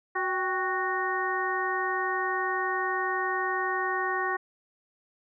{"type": "harmonic tone with a mistuned harmonic", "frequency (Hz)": 370, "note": "F#4", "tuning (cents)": 0, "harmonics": [1, 2, 3, 4, 5], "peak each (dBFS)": [-33, -33, -31, -35, -31], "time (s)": [0.15, 4.37], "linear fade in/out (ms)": 10, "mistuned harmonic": 2, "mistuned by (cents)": 87, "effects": []}